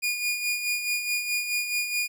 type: tone with tremolo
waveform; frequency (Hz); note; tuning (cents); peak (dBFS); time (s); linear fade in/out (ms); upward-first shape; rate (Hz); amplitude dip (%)
sawtooth; 2438; D#7; -36; -20; 0.02-2.08; 20; sine; 4.7; 55
effects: none